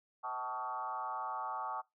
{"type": "tone with frequency modulation", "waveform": "sine", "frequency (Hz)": 1005, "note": "B5", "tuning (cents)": 30, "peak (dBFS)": -36, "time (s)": [0.23, 1.82], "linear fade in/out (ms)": 20, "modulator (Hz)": 123, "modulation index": 2.2, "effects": ["noise-tail reverb RT60 0.2 s tail -23 dB re dry"]}